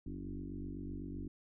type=tone with frequency modulation; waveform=sine; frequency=165.9 Hz; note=E3; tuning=11 cents sharp; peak=-40 dBFS; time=0.06-1.28 s; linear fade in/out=5 ms; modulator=47.9 Hz; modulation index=3.4; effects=none